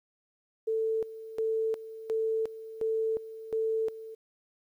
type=tone with tremolo; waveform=sine; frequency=444 Hz; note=A4; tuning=16 cents sharp; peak=-26 dBFS; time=0.67-4.15 s; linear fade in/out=10 ms; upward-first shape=square; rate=1.4 Hz; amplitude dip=80%; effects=11-bit